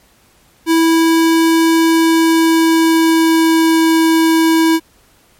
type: tone with pitch glide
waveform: square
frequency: 327.6 to 325.1 Hz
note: E4 to E4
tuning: -11 to -24 cents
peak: -9 dBFS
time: 0.66-4.8 s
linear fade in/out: 50 ms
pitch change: -13 cents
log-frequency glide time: 1.84-3.86 s
effects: pink hiss -51 dBFS RMS until 5.39 s + MP3 64 kbps